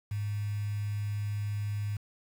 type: tone with quantisation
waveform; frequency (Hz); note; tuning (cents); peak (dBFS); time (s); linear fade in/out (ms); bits
sine; 103.3; G#2; -9; -30; 0.11-1.97; 5; 8
effects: none